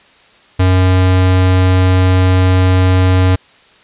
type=tone; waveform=square; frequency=92.5 Hz; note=F#2; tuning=in tune; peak=-8 dBFS; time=0.59-3.36 s; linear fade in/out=10 ms; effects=white hiss -46 dBFS RMS until 3.83 s + resampled to 8000 Hz